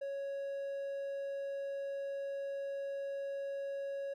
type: tone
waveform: triangle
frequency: 554.4 Hz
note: C#5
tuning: in tune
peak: -35 dBFS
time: 0.01-4.14 s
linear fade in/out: 10 ms
effects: none